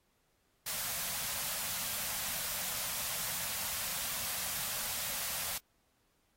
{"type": "band-stop noise", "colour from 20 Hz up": "white", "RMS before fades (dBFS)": -37, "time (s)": [0.66, 5.58], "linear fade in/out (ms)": 5, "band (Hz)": [240, 510], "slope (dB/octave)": 48, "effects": ["pink hiss -75 dBFS RMS until 6.36 s", "AAC 48 kbps"]}